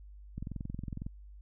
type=click train; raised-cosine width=5 ms; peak=-26 dBFS; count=16; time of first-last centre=0.38-1.065 s; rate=21.9 Hz; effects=added 50 Hz sine -48 dBFS peak until 1.41 s